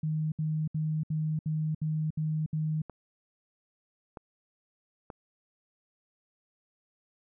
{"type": "tone bursts", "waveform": "sine", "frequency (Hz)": 155.5, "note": "D#3", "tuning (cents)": -1, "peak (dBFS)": -27, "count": 8, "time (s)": [0.03, 2.819], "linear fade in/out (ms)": 5, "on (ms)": 290, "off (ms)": 67}
{"type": "clicks", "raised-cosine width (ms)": 1, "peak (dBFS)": -27, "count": 3, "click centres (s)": [2.897, 4.172, 5.102]}
{"effects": []}